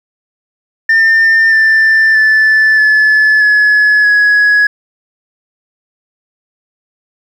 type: tone with pitch steps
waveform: sine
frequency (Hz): 1802 / 1776.2 / 1750.7 / 1725.6 / 1700.9 / 1676.5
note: A6 / A6 / A6 / A6 / G#6 / G#6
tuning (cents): +41 / +16 / -9 / -34 / +41 / +16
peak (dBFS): -3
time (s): 0.89-4.67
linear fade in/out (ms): 5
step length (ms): 630
effects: tanh soft clip ceiling -4 dBFS + 7-bit